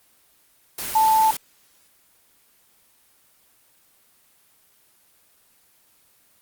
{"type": "tone in noise", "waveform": "sine", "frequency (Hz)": 880, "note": "A5", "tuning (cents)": 0, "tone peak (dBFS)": -14, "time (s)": [0.95, 1.31], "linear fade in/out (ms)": 5, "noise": "white", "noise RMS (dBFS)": -29, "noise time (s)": [0.78, 1.37], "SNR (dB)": 12, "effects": ["white hiss -59 dBFS RMS until 6.41 s", "Opus 24 kbps"]}